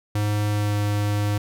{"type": "tone with pitch glide", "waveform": "square", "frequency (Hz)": [104.4, 103.44], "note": ["G#2", "G#2"], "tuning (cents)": [10, -6], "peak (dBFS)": -21, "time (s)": [0.15, 1.38], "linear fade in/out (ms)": 5, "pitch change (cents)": -16, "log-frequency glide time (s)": [0.49, 0.76], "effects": []}